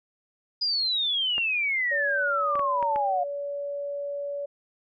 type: exponential sweep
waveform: sine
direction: down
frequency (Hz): 4978 to 698.5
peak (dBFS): -23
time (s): 0.61-3.24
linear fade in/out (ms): 10
type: clicks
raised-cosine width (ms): 0.5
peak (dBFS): -20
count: 5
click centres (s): 1.381 / 2.555 / 2.594 / 2.827 / 2.96
type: tone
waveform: sine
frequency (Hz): 570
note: C#5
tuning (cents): +48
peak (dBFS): -29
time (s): 1.91-4.46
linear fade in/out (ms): 10
effects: none